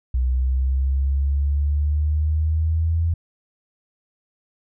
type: exponential sweep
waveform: sine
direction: up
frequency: 62.3 to 83.8 Hz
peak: -17 dBFS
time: 0.14-3.14 s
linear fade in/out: 5 ms
effects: none